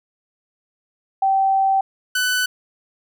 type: tone pair in turn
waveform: sine / sawtooth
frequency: 775 / 1497.2 Hz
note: G5 / F#6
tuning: -20 / +20 cents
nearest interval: major seventh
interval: 1140 cents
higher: second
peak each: -14 / -14 dBFS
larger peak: neither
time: 1.22-1.81 / 2.15-2.46 s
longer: first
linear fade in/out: 5 ms
effects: none